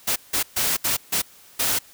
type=noise bursts at uneven times; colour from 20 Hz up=white; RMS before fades=-22 dBFS; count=6; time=0.07-0.16 / 0.33-0.43 / 0.56-0.77 / 0.84-0.97 / 1.12-1.22 / 1.59-1.79 s; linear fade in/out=10 ms; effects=white hiss -50 dBFS RMS until 1.93 s